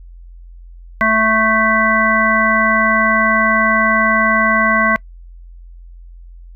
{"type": "harmonic tone", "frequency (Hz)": 220, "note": "A3", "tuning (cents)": 0, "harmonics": [1, 3, 5, 7, 9], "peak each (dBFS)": [-19, -19, -16, -17, -16], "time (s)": [1.01, 4.96], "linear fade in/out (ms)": 0, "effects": ["noise-tail reverb RT60 0.1 s tail -25 dB re dry", "added 43 Hz sine -34 dBFS peak until 6.55 s"]}